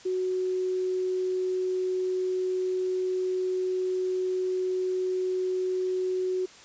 sine tone, 370 Hz, F#4, in tune, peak -25 dBFS, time 0.05-6.46 s, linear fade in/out 10 ms, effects white hiss -50 dBFS RMS until 6.64 s + resampled to 16000 Hz

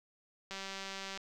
click train, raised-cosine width 0.2 ms, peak -25 dBFS, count 130, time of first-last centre 0.51-1.175 s, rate 194 Hz, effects none

